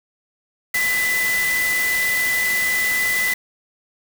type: tone in noise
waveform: sine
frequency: 1999 Hz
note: B6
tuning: 20 cents sharp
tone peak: -18 dBFS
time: 0.74-3.34 s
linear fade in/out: 5 ms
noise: white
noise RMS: -26 dBFS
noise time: 0.74-3.34 s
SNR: +5 dB
effects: none